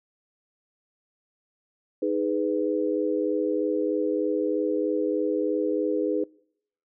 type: chord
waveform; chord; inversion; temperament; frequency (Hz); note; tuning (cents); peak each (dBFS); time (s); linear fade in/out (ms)
sine; G# minor; second; equal with one note detuned; 311.1 / 415.3 / 498.5; D#4 / G#4 / B4; 0 / 0 / +16; -27; 2.02-6.24; 5
effects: noise-tail reverb RT60 0.7 s tail -25 dB re dry